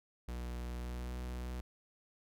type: tone with pitch glide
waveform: 45% pulse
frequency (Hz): 60.2 to 61.61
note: B1 to B1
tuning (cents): -44 to -4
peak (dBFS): -39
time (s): 0.28-1.61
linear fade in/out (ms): 5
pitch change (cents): +40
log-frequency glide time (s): 0.74-1.11
effects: none